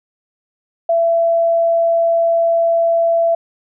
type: tone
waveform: sine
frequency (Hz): 670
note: E5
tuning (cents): +28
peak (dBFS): -11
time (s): 0.89-3.35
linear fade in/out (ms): 5
effects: none